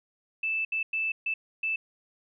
sine tone bursts at uneven times, 2637 Hz, E7, in tune, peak -26 dBFS, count 5, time 0.43-0.65 / 0.72-0.83 / 0.93-1.12 / 1.26-1.34 / 1.63-1.76 s, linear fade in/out 5 ms, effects none

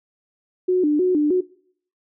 sine tone with vibrato, 330.2 Hz, E4, 3 cents sharp, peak -15 dBFS, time 0.68-1.41 s, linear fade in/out 10 ms, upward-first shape square, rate 3.2 Hz, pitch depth 180 cents each way, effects noise-tail reverb RT60 0.6 s tail -22 dB re dry

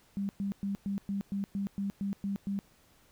sine tone bursts, 198.6 Hz, G3, 23 cents sharp, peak -30 dBFS, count 11, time 0.17-2.59 s, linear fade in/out 0 ms, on 120 ms, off 110 ms, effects pink hiss -64 dBFS RMS until 3.11 s

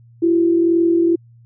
sine tone pair together, 336.7 / 378.8 Hz, E4 / F#4, +37 / +41 cents, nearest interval major second, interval 204 cents, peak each -12 / -22 dBFS, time 0.22-1.16 s, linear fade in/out 10 ms, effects added 117 Hz sine -44 dBFS peak until 1.45 s

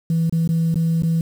sine tone with dropouts, 164.5 Hz, E3, 3 cents flat, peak -14 dBFS, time 0.1-1.21 s, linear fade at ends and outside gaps 2 ms, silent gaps 0.296-0.325 / 0.476-0.49 / 0.743-0.756 / 1.022-1.033 s, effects tanh soft clip ceiling -13 dBFS + 7-bit

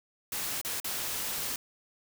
white noise with dropouts, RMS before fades -34 dBFS, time 0.32-1.56 s, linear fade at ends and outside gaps 2 ms, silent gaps 0.614-0.648 / 0.801-0.844 s, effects none

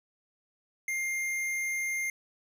triangle tone with hard clipping, 2112 Hz, C7, 16 cents sharp, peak -31 dBFS, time 0.88-2.1 s, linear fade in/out 2 ms, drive 16 dB, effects none

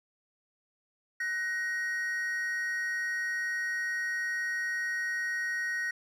triangle tone pair together, 1494 / 1882.3 Hz, F#6 / A#6, +16 / +16 cents, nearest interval major third, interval 400 cents, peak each -35 / -29 dBFS, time 1.2-5.91 s, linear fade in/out 5 ms, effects none

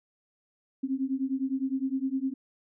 sine beating tone pair, 261.5 / 271.3 Hz, C4 / C#4, -1 / -37 cents, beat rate 9.8 Hz, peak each -30 dBFS, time 0.83-2.34 s, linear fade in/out 10 ms, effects none

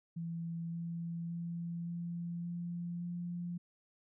sine tone with pitch steps, 167.3 / 168.66 / 170.03 / 171.41 / 172.8 / 174.2 Hz, E3 / E3 / F3 / F3 / F3 / F3, +26 / +40 / -46 / -32 / -18 / -4 cents, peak -37 dBFS, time 0.16-3.58 s, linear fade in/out 10 ms, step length 570 ms, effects none

